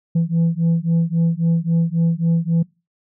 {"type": "beating tone pair", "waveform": "sine", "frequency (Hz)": [164.81, 168.51], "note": ["E3", "E3"], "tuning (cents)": [0, 38], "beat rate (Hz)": 3.7, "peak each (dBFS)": -16, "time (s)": [0.15, 2.63], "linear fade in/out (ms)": 10, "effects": ["noise-tail reverb RT60 0.3 s tail -26 dB re dry", "tanh soft clip ceiling -12 dBFS"]}